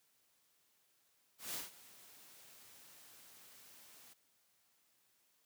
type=noise with ADSR envelope; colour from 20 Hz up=white; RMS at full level=-41 dBFS; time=1.38-4.14 s; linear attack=160 ms; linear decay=160 ms; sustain=-19 dB; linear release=15 ms; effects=white hiss -75 dBFS RMS until 5.45 s + high-pass 80 Hz 12 dB/octave